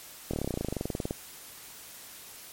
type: slowing click train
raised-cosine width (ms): 2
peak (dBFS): -17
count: 22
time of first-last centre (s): 0.31-1.109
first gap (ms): 25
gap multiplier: 1.04
effects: white hiss -47 dBFS RMS until 2.52 s + MP3 64 kbps